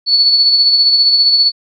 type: tone with tremolo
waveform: sine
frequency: 4434 Hz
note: C#8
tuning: in tune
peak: -5 dBFS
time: 0.06-1.52 s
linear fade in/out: 50 ms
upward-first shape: sine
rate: 15 Hz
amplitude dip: 40%
effects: MP3 96 kbps